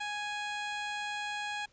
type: tone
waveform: 15% pulse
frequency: 830.6 Hz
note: G#5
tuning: in tune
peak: -28 dBFS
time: 0-1.66 s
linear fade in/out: 10 ms
effects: pink hiss -66 dBFS RMS until 1.72 s + resampled to 16000 Hz